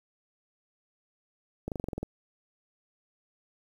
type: slowing click train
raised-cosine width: 2 ms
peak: -20 dBFS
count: 9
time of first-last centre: 1.68-2.03 s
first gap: 38 ms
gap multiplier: 1.04
effects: 9-bit